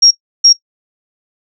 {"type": "tone bursts at uneven times", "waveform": "sine", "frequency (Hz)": 5588, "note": "F8", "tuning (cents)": 0, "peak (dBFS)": -3, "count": 2, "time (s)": [[0.02, 0.11], [0.44, 0.53]], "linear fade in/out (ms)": 10, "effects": ["noise-tail reverb RT60 0.1 s tail -18 dB re dry"]}